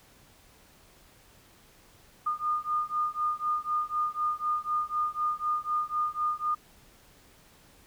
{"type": "beating tone pair", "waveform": "sine", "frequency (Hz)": [1217, 1221], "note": ["D#6", "D#6"], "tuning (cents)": [-39, -33], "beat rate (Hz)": 4, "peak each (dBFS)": -30, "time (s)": [2.26, 6.55], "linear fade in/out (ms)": 10, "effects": ["pink hiss -58 dBFS RMS until 7.86 s"]}